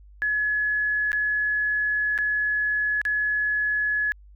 sine tone with dropouts, 1698 Hz, G#6, 38 cents sharp, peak -21 dBFS, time 0.22-4.12 s, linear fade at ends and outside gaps 0 ms, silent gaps 1.118-1.13 / 2.178-2.187 / 3.015-3.052 s, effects added 50 Hz sine -46 dBFS peak until 4.35 s

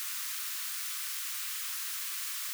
white high-pass noise, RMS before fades -37 dBFS, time 0-2.53 s, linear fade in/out 0 ms, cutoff 1100 Hz, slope 48 dB/octave, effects none

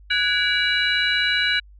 sine tone cluster, 1483 / 1658 / 2303 / 2889 / 3940 Hz, F#6 / G#6 / D7 / F#7 / B7, +4 / -3 / -34 / -42 / -5 cents, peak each -24 dBFS, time 0.1-1.6 s, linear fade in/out 10 ms, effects tanh soft clip ceiling -7 dBFS + added 50 Hz sine -44 dBFS peak until 1.79 s

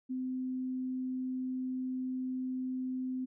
sine tone, 256.9 Hz, C4, 32 cents flat, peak -33 dBFS, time 0.09-3.26 s, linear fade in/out 20 ms, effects none

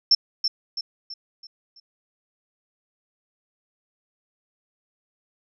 sine tone with echo, 5360 Hz, E8, 28 cents sharp, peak -12 dBFS, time 0.11-0.15 s, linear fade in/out 5 ms, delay 330 ms, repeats 5, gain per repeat -7 dB, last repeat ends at 1.8 s, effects none

